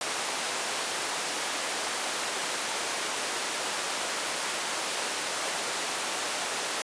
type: high-pass noise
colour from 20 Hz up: pink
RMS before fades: -31 dBFS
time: 0.01-6.82 s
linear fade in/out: 2 ms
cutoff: 520 Hz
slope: 12 dB/octave
effects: resampled to 22050 Hz